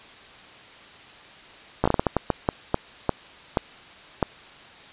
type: slowing click train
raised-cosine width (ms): 1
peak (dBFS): -5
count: 14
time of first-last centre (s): 1.84-4.228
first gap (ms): 15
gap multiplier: 1.37
effects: white hiss -46 dBFS RMS until 4.92 s + resampled to 8000 Hz